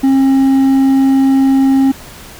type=tone with hard clipping; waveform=triangle; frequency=268.9 Hz; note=C4; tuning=47 cents sharp; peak=-8 dBFS; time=0.03-1.92 s; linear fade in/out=10 ms; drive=7 dB; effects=pink hiss -34 dBFS RMS until 2.39 s